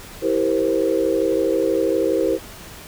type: chord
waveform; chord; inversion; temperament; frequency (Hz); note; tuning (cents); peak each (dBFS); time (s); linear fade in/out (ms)
sine; C dominant seventh; first; just; 327 / 392.4 / 470.9 / 523.3; E4 / G4 / Bb4 / C5; -14 / +2 / +18 / 0; -22; 0.21-2.39; 50
effects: pink hiss -39 dBFS RMS until 2.87 s